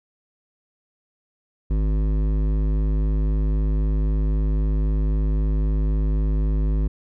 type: tone with hard clipping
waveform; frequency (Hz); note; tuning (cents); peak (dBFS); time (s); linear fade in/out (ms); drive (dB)
sine; 51.91; G#1; 0; -20; 1.7-6.88; 10; 13
effects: none